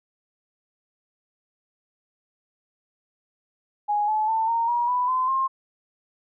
sine tone with pitch steps, 830.6 / 860.4 / 891.2 / 923.2 / 956.3 / 990.6 / 1026.1 / 1062.9 Hz, G#5 / A5 / A5 / A#5 / A#5 / B5 / C6 / C6, 0 / -39 / +22 / -17 / +44 / +5 / -34 / +27 cents, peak -20 dBFS, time 3.88-5.48 s, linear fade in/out 20 ms, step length 200 ms, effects none

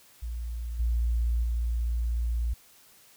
sine tone with level steps, 58.27 Hz, A#1, in tune, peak -31 / -23 / -25 dBFS, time 0.22-2.54 s, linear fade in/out 10 ms, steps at 0.79 / 1.43 s, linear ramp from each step 10 ms, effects white hiss -57 dBFS RMS until 3.16 s

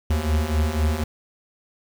square beating tone pair, 74.2 / 78.2 Hz, D2 / D#2, +18 / +9 cents, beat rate 4 Hz, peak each -25 / -22 dBFS, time 0.1-1.04 s, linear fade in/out 5 ms, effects 8-bit

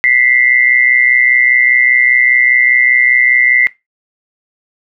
sine tone pair together, 1974 / 2099 Hz, B6 / C7, -1 / +5 cents, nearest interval minor second, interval 106 cents, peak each -10 dBFS, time 0.04-3.67 s, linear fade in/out 0 ms, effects noise-tail reverb RT60 0.2 s tail -19 dB re dry

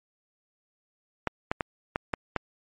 clicks, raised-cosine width 0.5 ms, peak -11 dBFS, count 6, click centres 1.273 / 1.515 / 1.608 / 1.959 / 2.138 / 2.363 s, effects MP3 48 kbps

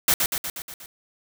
white noise with echo, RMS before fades -18 dBFS, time 0.08-0.14 s, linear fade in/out 2 ms, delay 120 ms, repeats 6, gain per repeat -4 dB, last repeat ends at 0.86 s, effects none

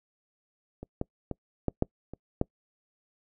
clicks, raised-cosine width 2 ms, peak -26 / -16 / -19 / -13 / -10 / -26 / -11 dBFS, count 7, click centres 0.83 / 1.014 / 1.313 / 1.683 / 1.824 / 2.136 / 2.414 s, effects noise-tail reverb RT60 0.1 s tail -26 dB re dry

